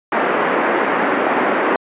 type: band-pass noise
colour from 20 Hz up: pink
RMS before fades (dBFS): -17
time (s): 0.12-1.76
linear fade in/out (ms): 2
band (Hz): 270 to 2000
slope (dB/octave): 24
effects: resampled to 8000 Hz